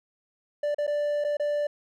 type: tone with dropouts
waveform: triangle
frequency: 587.3 Hz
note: D5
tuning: in tune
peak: -22 dBFS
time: 0.63-1.67 s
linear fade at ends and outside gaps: 5 ms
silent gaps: 0.746-0.783 / 0.868-0.876 / 1.241-1.246 / 1.37-1.397 s
effects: none